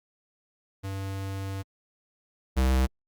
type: tone pair in turn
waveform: square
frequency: 97.2 / 64.87 Hz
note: G2 / C2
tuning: -14 / -14 cents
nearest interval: perfect fifth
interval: 700 cents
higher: first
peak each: -32 / -21 dBFS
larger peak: second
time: 0.83-1.63 / 2.56-2.87 s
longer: first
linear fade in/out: 20 ms
effects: Opus 48 kbps